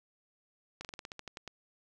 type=slowing click train; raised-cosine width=0.2 ms; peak=-25 dBFS; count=11; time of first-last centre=0.81-1.477 s; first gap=38 ms; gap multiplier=1.12; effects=none